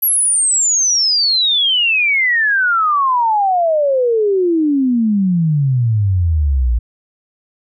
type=exponential sweep; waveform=sine; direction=down; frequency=11840 to 56 Hz; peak=-11 dBFS; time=0.02-6.79 s; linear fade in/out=10 ms; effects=none